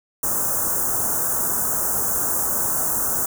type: band-stop noise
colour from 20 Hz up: white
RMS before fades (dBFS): -22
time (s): 0.23-3.26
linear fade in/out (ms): 5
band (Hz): 1500 to 6400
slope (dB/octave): 48
effects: none